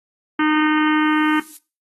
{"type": "harmonic tone", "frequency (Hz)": 306.7, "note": "D#4", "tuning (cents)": -25, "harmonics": [1, 3, 4, 5, 6, 7, 8, 9, 10], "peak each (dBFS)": [-16, -25, -24, -25, -27, -29, -35, -35, -34], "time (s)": [0.39, 1.4], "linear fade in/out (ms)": 5}
{"type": "noise with exponential growth", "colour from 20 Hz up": "violet", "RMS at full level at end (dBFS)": -34, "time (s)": [0.51, 1.57], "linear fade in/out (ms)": 1, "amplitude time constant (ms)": 230}
{"effects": ["noise-tail reverb RT60 0.3 s tail -18 dB re dry", "AAC 32 kbps"]}